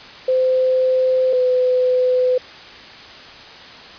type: tone pair in turn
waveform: sine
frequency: 515 / 505.3 Hz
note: C5 / B4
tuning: -28 / +40 cents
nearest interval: unison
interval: 32 cents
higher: first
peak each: -13 dBFS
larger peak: neither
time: 0.28-1.33 / 1.33-2.38 s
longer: neither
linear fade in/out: 5 ms
effects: white hiss -38 dBFS RMS until 3.98 s + resampled to 11025 Hz